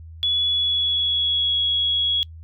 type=tone with pitch glide; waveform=sine; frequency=3400 to 3336 Hz; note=G#7 to G#7; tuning=+40 to +7 cents; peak=-18 dBFS; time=0.23-2.23 s; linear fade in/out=0 ms; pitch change=-33 cents; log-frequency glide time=0.47-1.58 s; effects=noise-tail reverb RT60 0.1 s tail -25 dB re dry + added 81 Hz sine -37 dBFS peak until 2.43 s